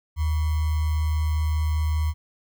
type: tone with sample-and-hold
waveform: sine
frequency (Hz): 77.6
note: D#2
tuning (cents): -4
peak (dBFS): -20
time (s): 0.16-2.14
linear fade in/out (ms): 50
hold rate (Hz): 1050
effects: none